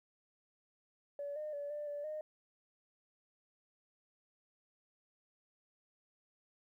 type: tone with pitch steps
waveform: sine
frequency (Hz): 572 / 608 / 575 / 592 / 581 / 614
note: D5 / D#5 / D5 / D5 / D5 / D#5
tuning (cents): -46 / -40 / -37 / +14 / -19 / -23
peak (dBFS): -38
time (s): 1.19-2.21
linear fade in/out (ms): 2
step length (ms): 170
effects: tanh soft clip ceiling -34 dBFS + 13-bit